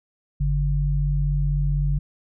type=tone pair together; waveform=sine; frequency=47.95 / 143.7 Hz; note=G1 / D3; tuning=-37 / -37 cents; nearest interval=octave + perfect fifth; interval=1900 cents; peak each=-21 / -22 dBFS; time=0.4-1.99 s; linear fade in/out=10 ms; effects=none